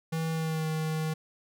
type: tone with pitch glide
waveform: square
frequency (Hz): 161.7 to 157.55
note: E3 to D#3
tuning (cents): -33 to +22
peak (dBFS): -29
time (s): 0.12-1.14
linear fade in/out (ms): 10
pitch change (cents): -45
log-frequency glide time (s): 0.32-0.67
effects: none